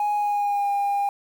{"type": "tone with pitch glide", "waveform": "sine", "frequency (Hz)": [830.6, 806], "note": ["G#5", "G5"], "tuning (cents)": [0, 48], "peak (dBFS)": -18, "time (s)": [0, 1.09], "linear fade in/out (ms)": 2, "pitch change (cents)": -52, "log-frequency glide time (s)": [0.15, 0.7], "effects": ["tanh soft clip ceiling -19 dBFS", "8-bit"]}